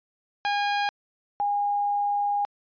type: tone pair in turn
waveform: sawtooth / sine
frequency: 816 / 816 Hz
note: G#5 / G#5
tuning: -31 / -31 cents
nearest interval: unison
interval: 0 cents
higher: neither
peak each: -19 / -22 dBFS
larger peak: first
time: 0.45-0.89 / 1.4-2.45 s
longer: second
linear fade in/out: 0 ms
effects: resampled to 11025 Hz